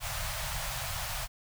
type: band-stop noise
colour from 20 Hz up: pink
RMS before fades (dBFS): -35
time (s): 0-1.28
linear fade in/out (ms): 50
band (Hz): 150 to 600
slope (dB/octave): 48
effects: none